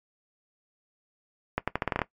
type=accelerating click train; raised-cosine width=0.5 ms; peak=-10 dBFS; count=9; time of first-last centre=1.58-2.018 s; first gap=96 ms; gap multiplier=0.83; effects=noise-tail reverb RT60 0.1 s tail -17 dB re dry + MP3 96 kbps